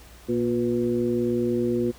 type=harmonic tone with a mistuned harmonic; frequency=119 Hz; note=A#2; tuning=36 cents sharp; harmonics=1 / 2 / 3 / 4; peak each=-33 / -25 / -24 / -31 dBFS; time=0.28-1.92 s; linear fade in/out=20 ms; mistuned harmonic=4; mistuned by=+59 cents; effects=added 60 Hz sine -48 dBFS peak until 1.98 s + pink hiss -50 dBFS RMS until 1.98 s